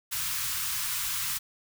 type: band-stop noise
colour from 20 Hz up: white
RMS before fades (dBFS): -31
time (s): 0.11-1.39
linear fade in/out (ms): 20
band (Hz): 160 to 970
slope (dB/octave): 48
effects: none